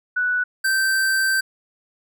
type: tone pair in turn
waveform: sine / square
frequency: 1480 / 1557.1 Hz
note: F#6 / G6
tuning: 0 / -12 cents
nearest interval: minor second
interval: 88 cents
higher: second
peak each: -18 dBFS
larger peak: neither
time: 0.16-0.44 / 0.64-1.41 s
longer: second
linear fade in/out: 10 ms
effects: none